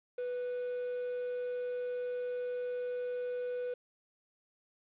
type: tone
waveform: triangle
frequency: 493.9 Hz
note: B4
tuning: in tune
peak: -32 dBFS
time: 0.18-3.74 s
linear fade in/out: 5 ms
effects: resampled to 8000 Hz + 10-bit

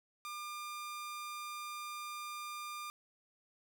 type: tone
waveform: sawtooth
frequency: 1200 Hz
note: D6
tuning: 37 cents sharp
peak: -38 dBFS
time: 0.25-2.9 s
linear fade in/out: 0 ms
effects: none

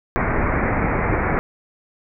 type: low-pass noise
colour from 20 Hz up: pink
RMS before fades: -20 dBFS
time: 0.16-1.39 s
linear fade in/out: 0 ms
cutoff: 2300 Hz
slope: 96 dB/octave
effects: none

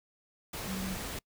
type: tone in noise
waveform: sine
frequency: 189.3 Hz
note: F#3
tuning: 40 cents sharp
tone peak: -35 dBFS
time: 0.67-0.95 s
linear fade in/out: 5 ms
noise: pink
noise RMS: -39 dBFS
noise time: 0.53-1.19 s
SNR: +1 dB
effects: noise-tail reverb RT60 0.1 s tail -26 dB re dry

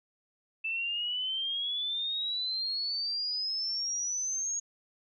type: exponential sweep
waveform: sine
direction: up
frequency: 2637 to 6645 Hz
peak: -30 dBFS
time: 0.64-4.6 s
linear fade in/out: 10 ms
effects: none

